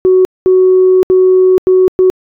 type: tone bursts at uneven times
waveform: sine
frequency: 371.7 Hz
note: F#4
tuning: 8 cents sharp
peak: -3 dBFS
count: 5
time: 0.05-0.25 / 0.46-1.03 / 1.1-1.58 / 1.67-1.88 / 1.99-2.1 s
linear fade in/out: 0 ms
effects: tanh soft clip ceiling 0 dBFS